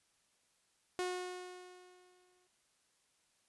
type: tone with exponential decay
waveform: sawtooth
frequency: 362.8 Hz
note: F#4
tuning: 34 cents flat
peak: -30 dBFS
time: 0.99-2.47 s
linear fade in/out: 0 ms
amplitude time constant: 320 ms
effects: white hiss -75 dBFS RMS until 3.48 s + resampled to 24000 Hz